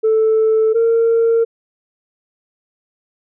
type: tone pair in turn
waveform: sine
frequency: 440 / 458.6 Hz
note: A4 / A#4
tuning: 0 / -28 cents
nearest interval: minor second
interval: 72 cents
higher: second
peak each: -9 / -9 dBFS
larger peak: neither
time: 0.03-0.74 / 0.74-1.45 s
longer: neither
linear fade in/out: 20 ms
effects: tanh soft clip ceiling -8 dBFS